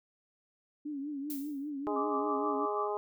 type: tone with vibrato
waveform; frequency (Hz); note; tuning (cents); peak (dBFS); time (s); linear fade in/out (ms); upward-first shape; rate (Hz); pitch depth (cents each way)
sine; 286.4; D4; -43; -35; 0.85-2.66; 10; triangle; 5.1; 110
type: noise with exponential decay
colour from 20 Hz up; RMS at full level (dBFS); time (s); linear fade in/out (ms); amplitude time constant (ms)
violet; -39; 1.3-1.7; 1; 85
type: harmonic tone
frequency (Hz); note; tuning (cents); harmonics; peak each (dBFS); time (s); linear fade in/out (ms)
207.7; G#3; 0; 2 / 3 / 4 / 5 / 6; -34 / -40 / -37 / -40 / -44; 1.87-2.97; 0
type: tone with tremolo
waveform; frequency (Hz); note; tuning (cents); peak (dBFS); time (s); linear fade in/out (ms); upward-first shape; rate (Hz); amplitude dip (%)
sine; 1165; D6; -14; -32; 1.96-2.88; 2; sine; 6.2; 70
effects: none